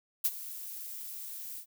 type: noise with ADSR envelope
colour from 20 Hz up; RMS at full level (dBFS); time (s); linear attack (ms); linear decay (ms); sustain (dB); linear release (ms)
violet; -25; 0.24-1.66; 11; 45; -17; 82
effects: none